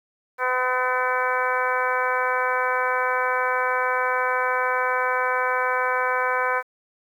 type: harmonic tone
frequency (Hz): 253.4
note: B3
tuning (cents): +45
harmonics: 2 / 3 / 4 / 5 / 6 / 7 / 8 / 9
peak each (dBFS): -27 / -31 / -25 / -29 / -26 / -32 / -38 / -32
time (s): 0.38-6.63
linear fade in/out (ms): 50
effects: 9-bit